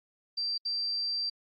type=tone bursts at uneven times; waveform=sine; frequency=4699 Hz; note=D8; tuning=in tune; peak=-29 dBFS; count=2; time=0.37-0.58 / 0.65-1.3 s; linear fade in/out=10 ms; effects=AAC 32 kbps